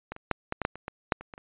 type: clicks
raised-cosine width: 0.5 ms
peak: -20 / -27 / -9 / -14 / -14 / -9 / -26 / -19 / -7 / -27 / -26 / -30 dBFS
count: 12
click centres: 0.12 / 0.164 / 0.313 / 0.524 / 0.617 / 0.651 / 0.756 / 0.881 / 1.122 / 1.21 / 1.338 / 1.379 s
effects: resampled to 8000 Hz